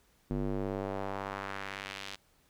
square tone with band-pass filter sweep, 49.04 Hz, G1, 1 cent sharp, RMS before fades -37 dBFS, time 0.3-2.16 s, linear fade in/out 10 ms, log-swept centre 250 to 3800 Hz, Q 1.2, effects pink hiss -68 dBFS RMS until 2.49 s

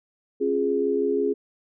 sine chord, Db major, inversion none, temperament equal with one note detuned, 270.4 / 349.2 / 415.3 Hz, Db4 / F4 / Ab4, -43 / 0 / 0 cents, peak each -27 / -28 / -22 dBFS, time 0.4-1.34 s, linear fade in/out 20 ms, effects none

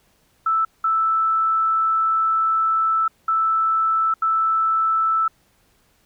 sine tone bursts at uneven times, 1318.5 Hz, E6, in tune, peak -16 dBFS, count 4, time 0.46-0.65 / 0.84-3.08 / 3.28-4.14 / 4.22-5.28 s, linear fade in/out 5 ms, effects pink hiss -61 dBFS RMS until 6.05 s

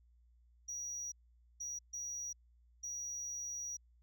sine tone bursts at uneven times, 5780 Hz, F#8, 41 cents flat, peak -38 dBFS, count 4, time 0.68-1.12 / 1.6-1.79 / 1.93-2.33 / 2.83-3.77 s, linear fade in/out 10 ms, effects tanh soft clip ceiling -38 dBFS + added 59 Hz sine -64 dBFS peak until 4.02 s

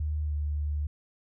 sine tone with pitch glide, 75.9 to 74.08 Hz, D#2 to D2, -42 to +16 cents, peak -27 dBFS, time 0-0.87 s, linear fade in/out 5 ms, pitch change -42 cents, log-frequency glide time 0.22-0.33 s, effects none

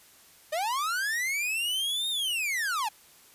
45% pulse linear two-way sweep, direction up then down, 587.3 to 3729 to 797 Hz, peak -27 dBFS, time 0.52-2.89 s, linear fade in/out 10 ms, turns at 2.09 s, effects white hiss -56 dBFS RMS until 3.34 s + resampled to 32000 Hz

